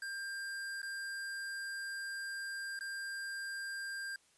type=tone with dropouts; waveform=square; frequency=1594 Hz; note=G6; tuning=28 cents sharp; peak=-40 dBFS; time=0.02-4.16 s; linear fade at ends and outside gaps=2 ms; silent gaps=0.818-0.829 / 2.791-2.808 s; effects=white hiss -69 dBFS RMS until 4.37 s + resampled to 24000 Hz